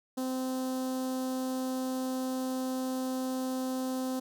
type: tone with notch filter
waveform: sawtooth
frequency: 258.7 Hz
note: C4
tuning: 19 cents flat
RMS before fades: -33 dBFS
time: 0.17-4.2 s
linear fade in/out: 10 ms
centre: 2200 Hz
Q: 0.53
effects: none